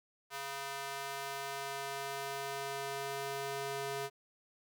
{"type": "tone with high-pass filter sweep", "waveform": "square", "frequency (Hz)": 138.5, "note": "C#3", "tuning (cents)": -1, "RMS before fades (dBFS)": -40, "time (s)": [0.3, 4.1], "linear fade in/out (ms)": 50, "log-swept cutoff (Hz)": [900, 420], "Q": 0.97, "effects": []}